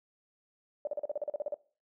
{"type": "tone bursts", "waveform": "sine", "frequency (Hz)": 587.3, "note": "D5", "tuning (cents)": 0, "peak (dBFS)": -30, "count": 12, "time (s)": [0.85, 1.543], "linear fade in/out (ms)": 2, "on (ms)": 22, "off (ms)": 39, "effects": ["noise-tail reverb RT60 0.4 s tail -20 dB re dry"]}